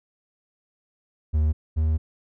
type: tone pair in turn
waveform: triangle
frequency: 76.8 / 78.55 Hz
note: D#2 / D#2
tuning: -22 / +17 cents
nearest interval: unison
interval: 39 cents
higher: second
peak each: -16 / -17 dBFS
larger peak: first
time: 1.33-1.53 / 1.76-1.98 s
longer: second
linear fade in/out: 20 ms
effects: none

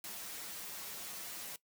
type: noise with comb filter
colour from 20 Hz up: white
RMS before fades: -45 dBFS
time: 0.04-1.56 s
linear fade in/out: 2 ms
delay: 7.8 ms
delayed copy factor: -0.8
effects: noise-tail reverb RT60 0.1 s tail -19 dB re dry + high-pass 100 Hz 12 dB/octave

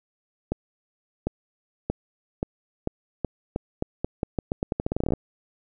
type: accelerating click train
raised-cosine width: 2 ms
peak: -11 dBFS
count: 25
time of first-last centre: 0.52-5.136 s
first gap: 750 ms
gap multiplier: 0.84
effects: none

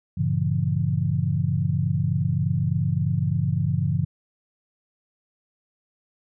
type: chord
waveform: sine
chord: G diminished seventh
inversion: none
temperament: just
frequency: 98 / 117.6 / 141.12 / 169.34 Hz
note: G2 / Bb2 / Db3 / Fb3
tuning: 0 / +16 / +31 / +47 cents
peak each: -26 / -28 / -24 / -26 dBFS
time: 0.17-4.05 s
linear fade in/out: 10 ms
effects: none

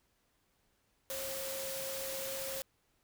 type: tone in noise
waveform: sine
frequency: 537 Hz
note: C5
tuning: 45 cents sharp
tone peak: -41 dBFS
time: 1.1-2.62 s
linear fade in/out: 0 ms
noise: white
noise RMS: -41 dBFS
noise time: 1.1-2.62 s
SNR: -3 dB
effects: pink hiss -75 dBFS RMS until 3.03 s

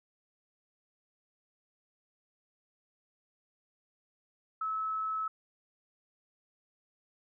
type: tone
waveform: sine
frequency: 1298 Hz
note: E6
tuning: 27 cents flat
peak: -31 dBFS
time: 4.61-5.28 s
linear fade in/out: 5 ms
effects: none

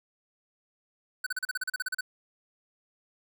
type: tone bursts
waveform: square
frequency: 1506 Hz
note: F#6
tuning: 30 cents sharp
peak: -29 dBFS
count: 13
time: 1.24-2.009 s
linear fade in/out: 5 ms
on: 25 ms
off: 37 ms
effects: none

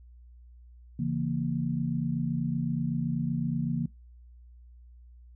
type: chord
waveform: sine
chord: A# diminished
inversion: first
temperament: just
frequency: 139.85 / 167.82 / 233.1 Hz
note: C#3 / E3 / A#3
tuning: +16 / +31 / 0 cents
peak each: -31 dBFS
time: 0.99-3.86 s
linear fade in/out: 5 ms
effects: noise-tail reverb RT60 0.2 s tail -23 dB re dry + added 60 Hz sine -49 dBFS peak until 5.35 s

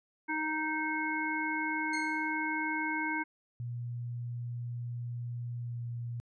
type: harmonic tone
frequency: 311.1 Hz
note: D#4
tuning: in tune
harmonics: 1 / 3 / 5 / 7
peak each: -36 / -36 / -36 / -36 dBFS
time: 0.28-3.24 s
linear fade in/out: 20 ms
type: tone with exponential decay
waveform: sawtooth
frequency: 2137 Hz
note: C7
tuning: 36 cents sharp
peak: -31 dBFS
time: 1.93-2.34 s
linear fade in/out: 5 ms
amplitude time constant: 88 ms
type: tone with pitch glide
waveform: sine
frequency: 120 to 118.83 Hz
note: B2 to A#2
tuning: -49 to +34 cents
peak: -35 dBFS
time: 3.6-6.2 s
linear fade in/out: 0 ms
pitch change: -17 cents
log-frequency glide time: 5.58-5.82 s
effects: resampled to 22050 Hz

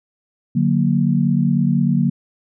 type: chord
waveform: sine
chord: D augmented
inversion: none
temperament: equal with one note detuned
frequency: 146.83 / 183.19 / 233.1 Hz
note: D3 / F#3 / A#3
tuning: 0 / -17 / 0 cents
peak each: -18 dBFS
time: 0.55-2.1 s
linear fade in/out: 10 ms
effects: none

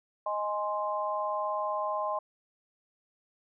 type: chord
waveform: sine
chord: Ab major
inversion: second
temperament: equal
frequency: 622.3 / 830.6 / 1046.5 Hz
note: Eb5 / Ab5 / C6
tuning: 0 / 0 / 0 cents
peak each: -33 / -35 / -32 dBFS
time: 0.26-2.19 s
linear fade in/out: 5 ms
effects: none

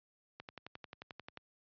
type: click train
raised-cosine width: 0.3 ms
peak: -30 dBFS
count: 12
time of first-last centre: 0.4-1.373 s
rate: 11.3 Hz
effects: high-pass 80 Hz 12 dB/octave + resampled to 11025 Hz

